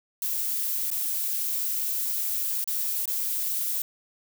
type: noise with dropouts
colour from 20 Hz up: violet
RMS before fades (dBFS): -28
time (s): 0.22-3.82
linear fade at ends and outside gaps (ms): 2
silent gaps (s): 0.904-0.914 / 2.642-2.675 / 3.056-3.077
effects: none